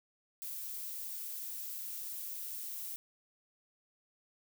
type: noise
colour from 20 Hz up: violet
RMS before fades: -42 dBFS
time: 0.42-2.96 s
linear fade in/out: 0 ms
effects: none